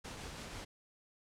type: noise with tremolo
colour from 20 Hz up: pink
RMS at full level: -45 dBFS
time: 0.04-0.65 s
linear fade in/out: 10 ms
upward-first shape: sine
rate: 6.1 Hz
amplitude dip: 25%
effects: low-pass 8000 Hz 12 dB/octave